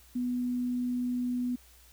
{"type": "tone", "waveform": "sine", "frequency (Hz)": 246.9, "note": "B3", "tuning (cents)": 0, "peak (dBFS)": -28, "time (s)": [0.15, 1.56], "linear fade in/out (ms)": 10, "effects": ["added 60 Hz sine -58 dBFS peak until 1.92 s", "white hiss -59 dBFS RMS until 1.92 s"]}